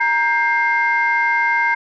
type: tone cluster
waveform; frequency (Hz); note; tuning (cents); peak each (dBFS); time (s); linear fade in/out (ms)
sine; 936 / 1589 / 2114; A#5 / G6 / C7; +7 / +23 / +17; -18; 0-1.75; 10
effects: tanh soft clip ceiling -6 dBFS